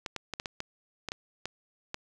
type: clicks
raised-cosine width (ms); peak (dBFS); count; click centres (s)
0.2; -17; 10; 0.062 / 0.163 / 0.337 / 0.399 / 0.458 / 0.604 / 1.087 / 1.119 / 1.456 / 1.944
effects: none